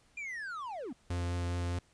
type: linear sweep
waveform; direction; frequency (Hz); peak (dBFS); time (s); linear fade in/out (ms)
triangle; down; 2437 to 211.1; -36; 0.17-0.93; 5
type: tone with vibrato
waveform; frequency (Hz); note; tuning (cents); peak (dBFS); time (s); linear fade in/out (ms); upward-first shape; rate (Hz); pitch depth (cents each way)
45% pulse; 87.5; F2; +4; -32; 1.1-1.79; 5; triangle; 4.9; 11
effects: pink hiss -67 dBFS RMS until 1.93 s + resampled to 22050 Hz